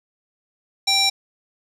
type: tone with band-pass filter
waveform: square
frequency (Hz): 784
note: G5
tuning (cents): 0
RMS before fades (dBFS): -18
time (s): 0.87-1.1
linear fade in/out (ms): 10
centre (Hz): 4800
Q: 2.9
effects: none